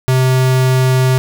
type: tone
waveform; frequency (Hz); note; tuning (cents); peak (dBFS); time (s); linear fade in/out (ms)
square; 129.5; C3; -17; -10; 0.08-1.18; 0
effects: none